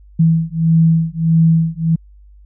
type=beating tone pair; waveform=sine; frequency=162.4 / 164 Hz; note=E3 / E3; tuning=-26 / -9 cents; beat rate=1.6 Hz; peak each=-13 dBFS; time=0.19-1.96 s; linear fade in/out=10 ms; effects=added 50 Hz sine -40 dBFS peak until 2.45 s